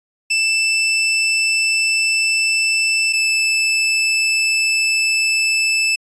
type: tone pair in turn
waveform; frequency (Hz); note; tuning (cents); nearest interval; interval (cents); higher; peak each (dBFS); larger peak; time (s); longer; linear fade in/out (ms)
sawtooth; 2648 / 2633; E7 / E7; +7 / -3; unison; 10; first; -11; neither; 0.3-3.13 / 3.13-5.96; neither; 10
effects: resampled to 22050 Hz